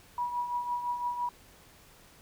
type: tone with tremolo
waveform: sine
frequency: 970 Hz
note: B5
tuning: 31 cents flat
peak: -27 dBFS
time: 0.18-1.29 s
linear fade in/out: 2 ms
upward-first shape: triangle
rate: 5.9 Hz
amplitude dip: 65%
effects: pink hiss -57 dBFS RMS until 2.21 s